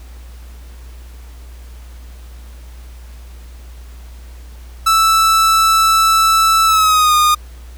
45% pulse tone with pitch glide, 1318.5 to 1223.1 Hz, E6 to D#6, 0 to -30 cents, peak -9 dBFS, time 4.86-7.35 s, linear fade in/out 10 ms, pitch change -130 cents, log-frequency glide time 6.66-7.14 s, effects added 60 Hz sine -32 dBFS peak until 7.77 s + pink hiss -46 dBFS RMS until 7.77 s

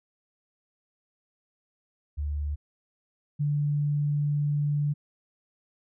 sine tone pair in turn, 73.42 / 146.29 Hz, D2 / D3, 0 / -6 cents, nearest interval octave, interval 1194 cents, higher second, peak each -27 / -23 dBFS, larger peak second, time 2.17-2.56 / 3.39-4.94 s, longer second, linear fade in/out 20 ms, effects none

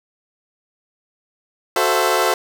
20% pulse chord, F# half-diminished seventh, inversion none, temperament equal with one note detuned, 370 / 440 / 523.3 / 666.5 Hz, F#4 / A4 / C5 / E5, 0 / 0 / 0 / +19 cents, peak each -16 dBFS, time 1.76-2.34 s, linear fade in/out 2 ms, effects none

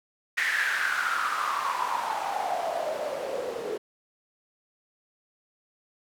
white noise with band-pass filter sweep, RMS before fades -29 dBFS, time 0.37-3.78 s, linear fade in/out 10 ms, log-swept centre 1900 to 430 Hz, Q 7.4, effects none

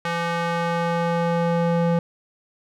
square tone with band-pass filter sweep, 169.7 Hz, F3, 49 cents flat, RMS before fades -22 dBFS, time 0.05-1.99 s, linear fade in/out 2 ms, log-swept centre 1500 to 410 Hz, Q 0.77, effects none

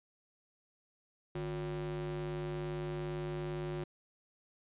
square ring-modulated tone, 103.1 Hz, G#2, 12 cents flat, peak -34 dBFS, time 1.35-3.84 s, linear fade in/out 5 ms, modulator 255 Hz, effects resampled to 8000 Hz

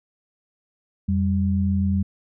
sine tone pair together, 87.31 / 195.33 Hz, F2 / G3, 0 / -6 cents, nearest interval octave + major second, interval 1394 cents, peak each -21 dBFS, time 1.08-2.03 s, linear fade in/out 10 ms, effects none

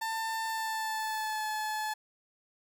30% pulse tone with pitch glide, 894 to 860.1 Hz, A5 to A5, +27 to -40 cents, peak -29 dBFS, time 0.01-1.94 s, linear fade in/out 10 ms, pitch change -67 cents, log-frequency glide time 0.45-1.47 s, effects none

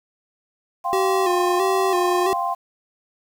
sine chord, F suspended second, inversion none, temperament equal, 698.5 / 784 / 1046.5 Hz, F5 / G5 / C6, 0 / 0 / 0 cents, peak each -25 / -26 / -24 dBFS, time 0.84-2.55 s, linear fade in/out 20 ms
square tone with vibrato, 370 Hz, F#4, in tune, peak -20 dBFS, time 0.93-2.33 s, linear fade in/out 0 ms, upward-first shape square, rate 1.5 Hz, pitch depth 54 cents each way
effects 8-bit

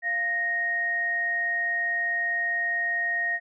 sine tone pair together, 692.2 / 1864.7 Hz, F5 / A#6, -16 / 0 cents, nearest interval octave + perfect fourth, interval 1716 cents, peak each -35 / -24 dBFS, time 0.02-3.4 s, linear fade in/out 50 ms, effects none

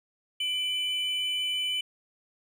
triangle tone pair together, 2349 / 3002 Hz, D7 / F#7, 0 / +24 cents, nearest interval major third, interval 424 cents, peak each -34 / -26 dBFS, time 0.4-1.81 s, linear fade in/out 5 ms, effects none

